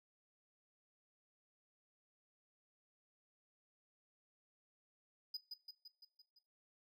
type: tone with echo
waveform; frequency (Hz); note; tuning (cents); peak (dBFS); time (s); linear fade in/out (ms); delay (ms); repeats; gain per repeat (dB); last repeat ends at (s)
triangle; 4978; D#8; 0; -39; 5.34-5.37; 5; 170; 6; -4; 6.39
effects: noise-tail reverb RT60 0.3 s tail -19 dB re dry